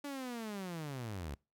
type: linear sweep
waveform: sawtooth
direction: down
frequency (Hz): 290.3 to 64.4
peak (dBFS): -36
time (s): 0.04-1.35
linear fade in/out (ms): 5
effects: noise-tail reverb RT60 0.3 s tail -26 dB re dry